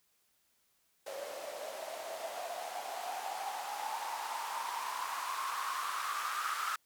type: noise with band-pass filter sweep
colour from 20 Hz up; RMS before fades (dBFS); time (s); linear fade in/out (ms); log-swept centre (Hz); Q
blue; -39; 1.06-6.76; 5; 550 to 1300; 8
effects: white hiss -74 dBFS RMS until 6.85 s